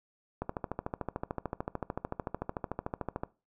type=click train; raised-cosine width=1 ms; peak=-19 dBFS; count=39; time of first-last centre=0.42-3.235 s; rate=13.5 Hz; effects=noise-tail reverb RT60 0.3 s tail -20 dB re dry